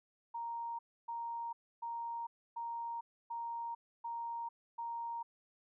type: tone bursts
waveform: sine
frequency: 932.3 Hz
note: A#5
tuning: in tune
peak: -38 dBFS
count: 7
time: 0.34-5.23 s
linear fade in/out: 10 ms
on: 450 ms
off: 290 ms
effects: none